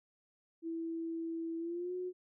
sine tone with pitch glide, 329.6 to 363.6 Hz, E4 to F#4, 0 to -30 cents, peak -36 dBFS, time 0.62-2.13 s, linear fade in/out 50 ms, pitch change +170 cents, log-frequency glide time 1.58-1.94 s, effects none

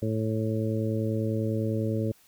harmonic tone, 110 Hz, A2, in tune, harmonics 1 / 2 / 3 / 4 / 5, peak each -28 / -31 / -33 / -34 / -35 dBFS, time 0.02-2.12 s, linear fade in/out 5 ms, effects white hiss -60 dBFS RMS until 2.27 s

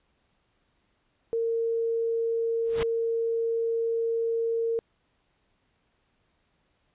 sine tone, 458.4 Hz, A#4, 29 cents flat, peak -24 dBFS, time 1.33-4.79 s, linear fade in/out 0 ms
pink noise with exponential growth, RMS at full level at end -26 dBFS, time 2.65-2.83 s, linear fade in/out 1 ms, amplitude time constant 38 ms
effects pink hiss -71 dBFS RMS until 6.94 s + resampled to 8000 Hz

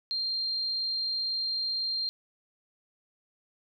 sine tone, 4186 Hz, C8, in tune, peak -28 dBFS, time 0.11-2.09 s, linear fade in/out 0 ms, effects none

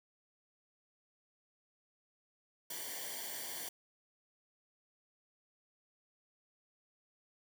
white noise with comb filter, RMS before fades -43 dBFS, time 2.7-3.69 s, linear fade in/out 5 ms, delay 0.77 ms, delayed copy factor -0.8, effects none

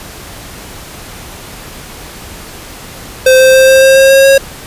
square tone with pitch steps, 519 / 522.6 / 526.2 / 529.9 / 533.6 / 537.3 / 541 / 544.8 Hz, C5 / C5 / C5 / C5 / C5 / C5 / C#5 / C#5, -14 / -2 / +10 / +22 / +34 / +46 / -42 / -30 cents, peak -3 dBFS, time 3.26-4.38 s, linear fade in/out 5 ms, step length 140 ms, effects pink hiss -29 dBFS RMS until 4.66 s + resampled to 32000 Hz

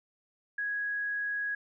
sine tone, 1661.2 Hz, G#6, in tune, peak -30 dBFS, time 0.58-1.55 s, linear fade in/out 5 ms, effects none

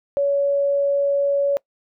sine tone, 563 Hz, C#5, 27 cents sharp, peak -16 dBFS, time 0.17-1.57 s, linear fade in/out 0 ms, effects noise-tail reverb RT60 0.1 s tail -24 dB re dry

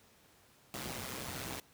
pink noise with amplitude modulation, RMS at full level -38 dBFS, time 0.74-1.6 s, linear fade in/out 0 ms, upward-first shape sine, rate 129 Hz, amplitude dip 70%, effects pink hiss -64 dBFS RMS until 1.73 s + high-pass 80 Hz 12 dB/octave

